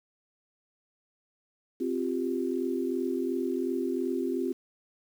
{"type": "chord", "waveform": "sine", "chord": "C suspended fourth", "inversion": "none", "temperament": "equal", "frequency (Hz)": [261.6, 349.2, 392], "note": ["C4", "F4", "G4"], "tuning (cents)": [0, 0, 0], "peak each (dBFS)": [-31, -31, -33], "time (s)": [1.8, 4.53], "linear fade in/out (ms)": 10, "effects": ["9-bit"]}